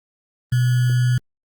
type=tone with sample-and-hold; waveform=sine; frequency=124.1 Hz; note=B2; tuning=9 cents sharp; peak=-14 dBFS; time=0.52-1.18 s; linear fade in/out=5 ms; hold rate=1575 Hz; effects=Opus 32 kbps